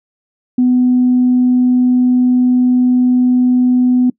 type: tone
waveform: sine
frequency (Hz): 250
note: B3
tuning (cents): +21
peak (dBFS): -7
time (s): 0.58-4.1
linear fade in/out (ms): 5
effects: noise-tail reverb RT60 0.1 s tail -23 dB re dry + tanh soft clip ceiling -3 dBFS